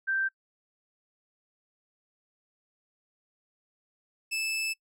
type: tone pair in turn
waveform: sine / sawtooth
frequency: 1566 / 2625 Hz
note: G6 / E7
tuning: -2 / -8 cents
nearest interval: major sixth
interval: 894 cents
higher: second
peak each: -25 dBFS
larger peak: neither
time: 0.07-0.29 / 4.31-4.74 s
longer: second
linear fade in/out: 20 ms
effects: noise-tail reverb RT60 0.1 s tail -25 dB re dry + low-pass 12000 Hz 12 dB/octave